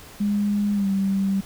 sine tone with pitch glide, 205.1 to 195.05 Hz, G#3 to G3, -21 to -8 cents, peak -19 dBFS, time 0.2-1.41 s, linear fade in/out 10 ms, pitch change -87 cents, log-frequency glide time 0.74-0.87 s, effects pink hiss -44 dBFS RMS until 1.45 s

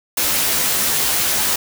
white noise with comb filter, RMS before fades -18 dBFS, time 0.17-1.56 s, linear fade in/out 5 ms, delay 14 ms, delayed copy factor +0.65, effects none

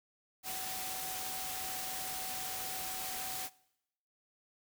sine tone in noise, 754 Hz, F#5, 32 cents sharp, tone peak -46 dBFS, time 0.43-3.5 s, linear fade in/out 50 ms, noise white, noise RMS -40 dBFS, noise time 0.43-3.5 s, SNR -9 dB, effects noise-tail reverb RT60 0.8 s tail -22 dB re dry

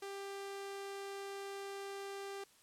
sawtooth tone, 395.6 Hz, G4, 16 cents sharp, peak -39 dBFS, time 0.02-2.44 s, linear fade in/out 5 ms, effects white hiss -66 dBFS RMS until 2.62 s + low-pass 11000 Hz 12 dB/octave

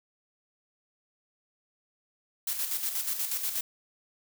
blue noise with tremolo, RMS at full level -30 dBFS, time 2.47-3.61 s, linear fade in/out 5 ms, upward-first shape square, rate 8.3 Hz, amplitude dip 50%, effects none

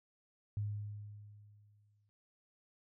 sine tone with exponential decay, 103.83 Hz, G#2, in tune, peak -33 dBFS, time 0.57-2.09 s, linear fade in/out 0 ms, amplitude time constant 330 ms, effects none

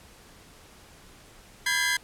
sawtooth tone cluster, 984 / 1606 / 1684 / 2050 Hz, B5 / G6 / G#6 / C7, -7 / +41 / +24 / -36 cents, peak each -31 / -24 / -26 / -24 dBFS, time 1.66-1.97 s, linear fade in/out 5 ms, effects pink hiss -52 dBFS RMS until 2.03 s + low-pass 12000 Hz 12 dB/octave

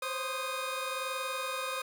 20% pulse tone cluster, 519 / 540 / 1241 Hz, C5 / C#5 / D#6, -14 / -45 / -5 cents, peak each -33 / -37 / -31 dBFS, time 0.02-1.82 s, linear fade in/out 5 ms, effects none

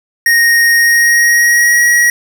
square tone with pitch glide, 1863 to 1906.5 Hz, A#6 to A#6, -2 to +38 cents, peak -7 dBFS, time 0.26-2.1 s, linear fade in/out 2 ms, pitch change +40 cents, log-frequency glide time 0.77-1.85 s, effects 7-bit

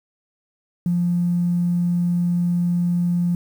triangle tone, 174.61 Hz, F3, in tune, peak -13 dBFS, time 0.86-3.35 s, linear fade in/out 2 ms, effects tanh soft clip ceiling -15 dBFS + 8-bit

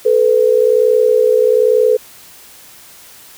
sine tone pair together, 436.2 / 497.3 Hz, A4 / B4, -15 / +12 cents, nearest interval major second, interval 227 cents, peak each -11 dBFS, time 0.05-1.97 s, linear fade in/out 10 ms, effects white hiss -40 dBFS RMS until 3.37 s

